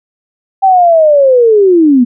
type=linear sweep; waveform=sine; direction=down; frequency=784 to 233.1 Hz; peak=-3 dBFS; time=0.62-2.05 s; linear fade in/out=20 ms; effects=none